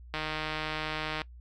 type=click train; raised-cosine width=0.3 ms; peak=-17 dBFS; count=168; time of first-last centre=0.14-1.217 s; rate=155 Hz; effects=noise-tail reverb RT60 0.1 s tail -21 dB re dry + added 60 Hz sine -46 dBFS peak until 1.4 s